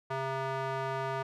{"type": "tone with band-pass filter", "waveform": "square", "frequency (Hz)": 133.9, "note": "C3", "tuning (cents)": 40, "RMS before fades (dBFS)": -34, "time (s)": [0.1, 1.23], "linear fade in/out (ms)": 10, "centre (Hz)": 960, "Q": 1.2, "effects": []}